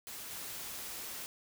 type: noise with level steps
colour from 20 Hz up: white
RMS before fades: -45 / -43 dBFS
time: 0.07-1.26 s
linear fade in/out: 0 ms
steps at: 0.3 s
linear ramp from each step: 20 ms
effects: none

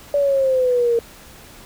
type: exponential sweep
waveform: sine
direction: down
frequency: 577 to 461.7 Hz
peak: -14 dBFS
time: 0.14-0.99 s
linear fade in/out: 2 ms
effects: pink hiss -43 dBFS RMS until 1.65 s

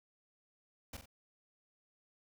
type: noise with echo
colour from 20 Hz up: pink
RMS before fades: -45 dBFS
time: 0.93-0.97 s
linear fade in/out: 5 ms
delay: 44 ms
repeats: 2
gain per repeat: -7 dB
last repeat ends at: 1.058 s
effects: none

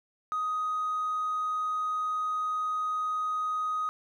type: tone with hard clipping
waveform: sine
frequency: 1251 Hz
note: D#6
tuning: 9 cents sharp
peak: -28 dBFS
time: 0.32-3.89 s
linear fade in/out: 0 ms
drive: 1 dB
effects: none

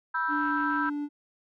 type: chord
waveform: sine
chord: E minor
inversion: second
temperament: equal with one note detuned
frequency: 977 / 1318.5 / 1568 Hz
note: B5 / E6 / G6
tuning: -19 / 0 / 0 cents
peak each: -30 / -30 / -29 dBFS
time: 0.14-0.9 s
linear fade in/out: 10 ms
type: tone with pitch glide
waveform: triangle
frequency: 293.7 to 291.8 Hz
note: D4 to D4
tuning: 0 to -11 cents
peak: -27 dBFS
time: 0.28-1.09 s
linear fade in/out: 50 ms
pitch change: -11 cents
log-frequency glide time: 0.43-0.48 s
effects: tanh soft clip ceiling -16 dBFS

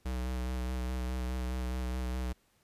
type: tone with vibrato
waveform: square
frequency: 62.8 Hz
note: B1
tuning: 30 cents sharp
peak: -33 dBFS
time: 0.05-2.33 s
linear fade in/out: 10 ms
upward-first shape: sine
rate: 4.8 Hz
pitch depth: 24 cents each way
effects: pink hiss -70 dBFS RMS until 2.63 s + resampled to 32000 Hz

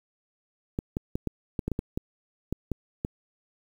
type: clicks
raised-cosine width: 3 ms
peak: -15 dBFS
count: 12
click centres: 0.789 / 0.969 / 1.155 / 1.273 / 1.592 / 1.68 / 1.717 / 1.791 / 1.975 / 2.526 / 2.717 / 3.049 s
effects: 8-bit

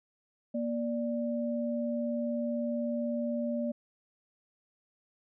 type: tone pair together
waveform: sine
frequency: 236.7 / 587.3 Hz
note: A#3 / D5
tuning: +27 / 0 cents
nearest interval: octave + major third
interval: 1573 cents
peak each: -31 / -34 dBFS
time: 0.54-3.72 s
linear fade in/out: 10 ms
effects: none

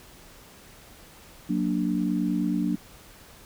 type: chord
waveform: sine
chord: Gb augmented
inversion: none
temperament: equal with one note detuned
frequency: 183.72 / 233.1 / 293.7 Hz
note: Gb3 / Bb3 / D4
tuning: -12 / 0 / 0 cents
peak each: -27 / -28 / -27 dBFS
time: 1.49-2.76 s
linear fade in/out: 10 ms
effects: pink hiss -50 dBFS RMS until 3.45 s

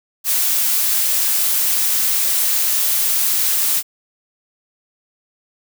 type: noise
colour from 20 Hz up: blue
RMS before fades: -17 dBFS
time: 0.24-3.83 s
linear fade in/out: 50 ms
effects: none

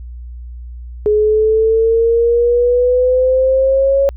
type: exponential sweep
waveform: sine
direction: up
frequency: 420 to 554.4 Hz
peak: -9 dBFS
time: 1.06-4.09 s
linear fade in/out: 0 ms
effects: added 60 Hz sine -27 dBFS peak until 4.16 s

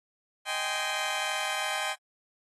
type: chord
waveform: 15% pulse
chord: Ab major seventh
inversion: second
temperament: just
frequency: 623 / 778.7 / 830.6 / 1038.3 Hz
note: Eb5 / G5 / Ab5 / C6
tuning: +2 / -12 / 0 / -14 cents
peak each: -30 / -27 / -30 / -30 dBFS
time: 0.45-1.96 s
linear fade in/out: 50 ms
effects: AAC 32 kbps

